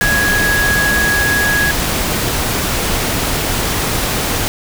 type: tone in noise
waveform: sine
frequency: 1662 Hz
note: G#6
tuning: 1 cent sharp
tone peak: -13 dBFS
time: 0.01-1.71 s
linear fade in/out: 0 ms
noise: pink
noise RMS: -17 dBFS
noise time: 0.01-4.48 s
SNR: +1 dB
effects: none